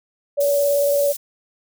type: tone with vibrato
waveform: sine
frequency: 570 Hz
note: C#5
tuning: 48 cents sharp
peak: -15 dBFS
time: 0.37-1.13 s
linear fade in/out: 20 ms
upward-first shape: triangle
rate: 18 Hz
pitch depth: 19 cents each way
type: high-pass noise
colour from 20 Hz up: white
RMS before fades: -29 dBFS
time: 0.4-1.17 s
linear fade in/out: 10 ms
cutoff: 6200 Hz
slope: 12 dB/octave
effects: none